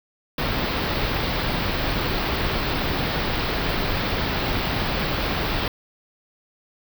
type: band-stop noise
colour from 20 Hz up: pink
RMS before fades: -24 dBFS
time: 0.38-5.68 s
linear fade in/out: 2 ms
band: 4900 to 16000 Hz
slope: 48 dB/octave
effects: none